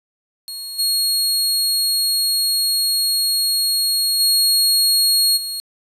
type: tone with level steps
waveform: sawtooth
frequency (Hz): 4300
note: C8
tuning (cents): +47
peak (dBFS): -25 / -13 / -10 / -21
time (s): 0.48-5.6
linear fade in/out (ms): 0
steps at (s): 0.78 / 4.19 / 5.36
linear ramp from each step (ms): 20
effects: resampled to 32000 Hz + 8-bit